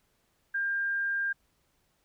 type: tone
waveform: sine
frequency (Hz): 1600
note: G6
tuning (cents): +35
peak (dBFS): -27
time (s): 0.54-1.33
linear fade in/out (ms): 10
effects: pink hiss -72 dBFS RMS until 2.04 s

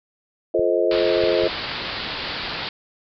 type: chord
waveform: sine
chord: F dominant seventh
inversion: none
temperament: just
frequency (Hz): 349.2 / 436.5 / 523.8 / 628.6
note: F4 / A4 / C5 / Eb5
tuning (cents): 0 / -14 / +2 / +18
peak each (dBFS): -22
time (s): 0.54-1.48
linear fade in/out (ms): 5
type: clicks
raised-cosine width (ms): 5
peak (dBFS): -22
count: 3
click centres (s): 0.594 / 1.237 / 1.437
type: low-pass noise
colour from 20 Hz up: white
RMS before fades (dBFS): -29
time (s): 0.91-2.69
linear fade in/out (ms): 2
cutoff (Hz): 4800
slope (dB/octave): 96
effects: none

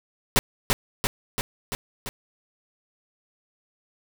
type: noise with echo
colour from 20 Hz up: pink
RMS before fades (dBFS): -18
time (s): 0.36-0.39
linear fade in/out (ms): 0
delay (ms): 340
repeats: 5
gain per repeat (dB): -3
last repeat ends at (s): 2.09
effects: none

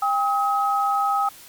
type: tone pair together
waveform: sine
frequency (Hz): 800 / 1272.2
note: G5 / D#6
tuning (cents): +35 / +38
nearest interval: minor sixth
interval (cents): 803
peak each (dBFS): -21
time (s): 0.02-1.29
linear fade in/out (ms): 5
effects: white hiss -45 dBFS RMS until 1.48 s + MP3 96 kbps

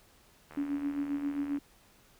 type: click train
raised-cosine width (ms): 0.5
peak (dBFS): -33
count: 83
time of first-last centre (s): 0.51-1.572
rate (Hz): 77.2
type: tone with tremolo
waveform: sine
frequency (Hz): 284.3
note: C#4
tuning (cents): +44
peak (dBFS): -28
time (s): 0.57-1.59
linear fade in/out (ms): 5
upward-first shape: sine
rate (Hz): 7.5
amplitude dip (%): 60
effects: pink hiss -62 dBFS RMS until 2.19 s

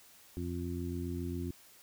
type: harmonic tone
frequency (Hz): 87.31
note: F2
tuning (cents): 0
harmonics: 1 / 2 / 3 / 4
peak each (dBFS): -38 / -42 / -40 / -42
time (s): 0.37-1.51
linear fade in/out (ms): 0
effects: white hiss -59 dBFS RMS until 1.82 s

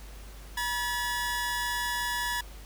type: tone pair together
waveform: sawtooth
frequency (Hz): 966 / 1711.8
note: B5 / A6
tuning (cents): -39 / -48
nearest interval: minor seventh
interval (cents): 991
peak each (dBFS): -28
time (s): 0.57-2.41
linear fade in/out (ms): 5
effects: added 50 Hz sine -43 dBFS peak until 2.65 s + pink hiss -51 dBFS RMS until 2.65 s

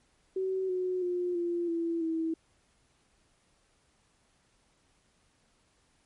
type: tone with pitch steps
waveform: sine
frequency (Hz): 378.4 / 367 / 355.9 / 345.2 / 334.8 / 324.7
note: F#4 / F#4 / F4 / F4 / E4 / E4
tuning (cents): +39 / -14 / +33 / -20 / +27 / -26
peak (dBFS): -28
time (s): 0.36-2.34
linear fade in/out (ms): 5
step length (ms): 330
effects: pink hiss -69 dBFS RMS until 6.05 s + MP3 48 kbps

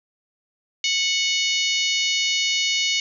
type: harmonic tone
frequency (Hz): 736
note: F#5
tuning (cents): -9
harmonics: 3 / 4 / 5 / 6 / 7 / 8 / 9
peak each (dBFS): -25 / -24 / -27 / -28 / -31 / -31 / -31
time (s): 0.84-3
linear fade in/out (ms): 2
effects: none

